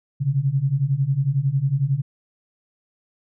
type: beating tone pair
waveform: sine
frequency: 130.8 / 141.8 Hz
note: C3 / C#3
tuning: 0 / +40 cents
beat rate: 11 Hz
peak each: -22 / -20 dBFS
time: 0.2-2.02 s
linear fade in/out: 20 ms
effects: none